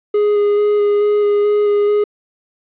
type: tone with vibrato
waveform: triangle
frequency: 413.7 Hz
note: G#4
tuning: 7 cents flat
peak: -9 dBFS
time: 0.14-2.04 s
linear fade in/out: 5 ms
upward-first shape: square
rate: 2.3 Hz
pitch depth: 10 cents each way
effects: resampled to 8000 Hz + 8-bit